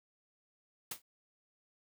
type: noise with exponential decay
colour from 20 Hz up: white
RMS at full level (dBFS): -35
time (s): 0.91-1.02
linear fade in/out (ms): 5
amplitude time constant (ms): 23
effects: none